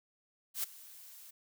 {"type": "noise with ADSR envelope", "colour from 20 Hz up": "blue", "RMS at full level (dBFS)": -33, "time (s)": [0.54, 1.31], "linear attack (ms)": 96, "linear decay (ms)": 9, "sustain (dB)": -20, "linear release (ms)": 10, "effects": []}